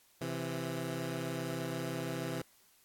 15% pulse tone pair together, 130.81 / 165.61 Hz, C3 / E3, 0 / +8 cents, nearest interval major third, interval 408 cents, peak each -32 / -32 dBFS, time 0.21-2.42 s, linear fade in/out 5 ms, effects white hiss -66 dBFS RMS until 2.84 s + AAC 64 kbps

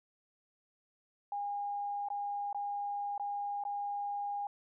sine tone with dropouts, 813 Hz, G#5, 37 cents flat, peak -34 dBFS, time 1.32-4.47 s, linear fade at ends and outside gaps 2 ms, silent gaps 2.086-2.102 / 2.529-2.546 / 3.179-3.197 / 3.638-3.651 s, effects none

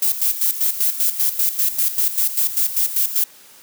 violet noise with tremolo, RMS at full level -17 dBFS, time 0.02-3.24 s, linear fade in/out 5 ms, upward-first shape square, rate 5.1 Hz, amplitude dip 70%, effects white hiss -46 dBFS RMS until 3.62 s + high-pass 150 Hz 12 dB/octave

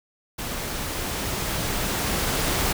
pink noise with level ramp, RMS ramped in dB -31 to -23 dBFS, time 0.38-2.73 s, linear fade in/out 10 ms, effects none

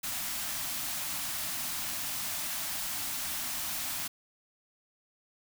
white band-stop noise, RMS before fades -35 dBFS, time 0.03-4.08 s, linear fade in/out 10 ms, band 330 to 590 Hz, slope 96 dB/octave, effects none

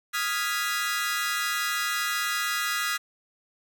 sawtooth chord, F half-diminished seventh, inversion third, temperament equal, 1244.5 / 1396.9 / 1661.2 / 1975.5 Hz, Eb6 / F6 / Ab6 / Cb7, 0 / 0 / 0 / 0 cents, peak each -28 dBFS, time 0.13-2.98 s, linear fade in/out 20 ms, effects none

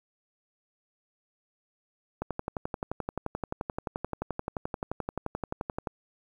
click train, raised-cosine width 1 ms, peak -17 dBFS, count 43, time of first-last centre 2.22-5.872 s, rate 11.5 Hz, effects 9-bit

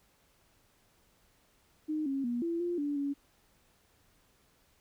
sine tone with pitch steps, 307.9 / 272.6 / 240 / 336.9 / 349 / 289.3 / 282.2 Hz, D#4 / C#4 / B3 / E4 / F4 / D4 / C#4, -18 / -29 / -49 / +38 / -1 / -26 / +31 cents, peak -30 dBFS, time 1.88-3.14 s, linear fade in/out 20 ms, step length 180 ms, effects pink hiss -68 dBFS RMS until 4.8 s

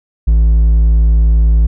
sine tone with hard clipping, 55.6 Hz, A1, 19 cents sharp, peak -7 dBFS, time 0.27-1.67 s, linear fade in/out 10 ms, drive 3 dB, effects none

